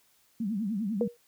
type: tone with vibrato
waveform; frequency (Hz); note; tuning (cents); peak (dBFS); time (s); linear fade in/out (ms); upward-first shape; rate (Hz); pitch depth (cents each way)
sine; 210.3; G#3; +22; -28; 0.4-1.08; 5; triangle; 10; 220
type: tone with exponential decay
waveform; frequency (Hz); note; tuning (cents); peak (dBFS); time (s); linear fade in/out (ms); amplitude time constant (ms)
sine; 477.2; A#4; +41; -21; 1.01-1.17; 1; 33
effects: white hiss -66 dBFS RMS until 1.27 s